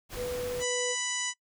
pink noise, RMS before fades -40 dBFS, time 0.09-0.65 s, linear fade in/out 50 ms
sine tone, 493.9 Hz, B4, in tune, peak -31 dBFS, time 0.15-0.96 s, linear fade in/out 50 ms
harmonic tone, 989 Hz, B5, 2 cents sharp, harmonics 1 / 2 / 3 / 4 / 5 / 6 / 7 / 8 / 9, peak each -42 / -36 / -37 / -42 / -44 / -37 / -34 / -44 / -42 dBFS, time 0.59-1.34 s, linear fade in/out 50 ms
effects noise-tail reverb RT60 0.1 s tail -24 dB re dry

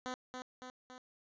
10% pulse tone with echo, 253.8 Hz, B3, 47 cents sharp, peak -30 dBFS, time 0.06-0.14 s, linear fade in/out 0 ms, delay 280 ms, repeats 3, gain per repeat -4 dB, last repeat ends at 0.98 s, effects resampled to 16000 Hz

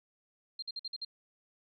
sine tone bursts, 4186 Hz, C8, in tune, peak -36 dBFS, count 6, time 0.59-1.049 s, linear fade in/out 5 ms, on 34 ms, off 51 ms, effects none

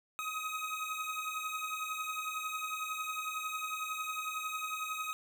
25% pulse beating tone pair, 1259 / 1270 Hz, D#6 / D#6, +20 / +35 cents, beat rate 11 Hz, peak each -34 / -37 dBFS, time 0.19-5.13 s, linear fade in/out 0 ms, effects none

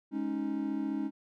triangle chord, Ab suspended fourth, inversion none, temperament just, 207.7 / 276.9 / 311.5 Hz, Ab3 / Db4 / Eb4, 0 / -2 / +2 cents, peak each -35 / -32 / -33 dBFS, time 0.11-1.11 s, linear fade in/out 50 ms, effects none

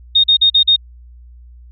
sine tone bursts, 3700 Hz, A#7, 14 cents flat, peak -7 dBFS, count 5, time 0.15-0.763 s, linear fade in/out 10 ms, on 89 ms, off 42 ms, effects added 60 Hz sine -37 dBFS peak until 1.71 s

